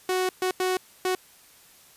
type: tone bursts at uneven times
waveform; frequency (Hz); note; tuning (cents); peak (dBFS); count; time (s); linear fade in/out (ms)
sawtooth; 370; F#4; 0; -19; 4; 0.09-0.29 / 0.42-0.51 / 0.6-0.77 / 1.05-1.15; 2
effects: white hiss -54 dBFS RMS until 1.96 s + resampled to 32000 Hz